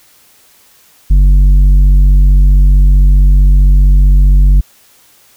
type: tone with tanh clipping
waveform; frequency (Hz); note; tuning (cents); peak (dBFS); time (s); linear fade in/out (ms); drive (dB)
sine; 47.71; G1; -46; -4; 1.1-4.61; 10; 7
effects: white hiss -46 dBFS RMS until 5.36 s